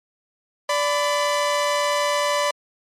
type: tone pair together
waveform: sawtooth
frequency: 583.1 / 1003 Hz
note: D5 / B5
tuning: -13 / +26 cents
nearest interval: major sixth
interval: 939 cents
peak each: -17 / -19 dBFS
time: 0.69-2.51 s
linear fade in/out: 5 ms
effects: low-pass 9000 Hz 12 dB/octave + MP3 64 kbps